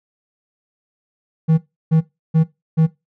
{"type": "tone bursts", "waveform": "triangle", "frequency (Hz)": 160, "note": "D#3", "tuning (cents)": 49, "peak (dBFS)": -8, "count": 4, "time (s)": [1.48, 2.87], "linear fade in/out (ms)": 20, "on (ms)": 100, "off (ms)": 330, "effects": ["noise-tail reverb RT60 0.2 s tail -18 dB re dry"]}